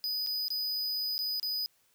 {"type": "tone with dropouts", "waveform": "square", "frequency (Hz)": 4978, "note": "D#8", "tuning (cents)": 0, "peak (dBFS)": -31, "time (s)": [0.04, 1.66], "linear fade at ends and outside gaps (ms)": 0, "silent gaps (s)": [[0.264, 0.271], [0.482, 0.504], [1.18, 1.19], [1.398, 1.429]], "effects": ["white hiss -69 dBFS RMS until 1.94 s"]}